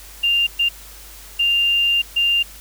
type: tone bursts at uneven times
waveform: sine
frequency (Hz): 2794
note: F7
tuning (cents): 0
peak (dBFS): -14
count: 4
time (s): 0.23-0.47 / 0.59-0.69 / 1.39-2.02 / 2.16-2.43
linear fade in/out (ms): 10
effects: added 50 Hz sine -42 dBFS peak until 2.6 s + white hiss -41 dBFS RMS until 2.6 s